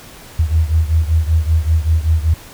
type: beating tone pair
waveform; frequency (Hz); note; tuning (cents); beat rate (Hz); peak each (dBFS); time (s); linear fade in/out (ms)
sine; 78.4 / 83.6; D#2 / E2; +14 / +25; 5.2; -13 / -16; 0.39-2.34; 5
effects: pink hiss -38 dBFS RMS until 2.53 s